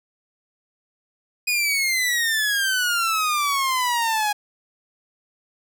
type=exponential sweep; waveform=sawtooth; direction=down; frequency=2489 to 823 Hz; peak=-16 dBFS; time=1.47-4.33 s; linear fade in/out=10 ms; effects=none